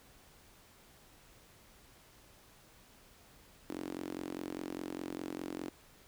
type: tone with high-pass filter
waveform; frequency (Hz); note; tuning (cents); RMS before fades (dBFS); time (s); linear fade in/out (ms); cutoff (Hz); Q
sawtooth; 44.93; F1; +50; -42; 3.69-5.69; 0; 300; 4.2
effects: pink hiss -61 dBFS RMS until 6.07 s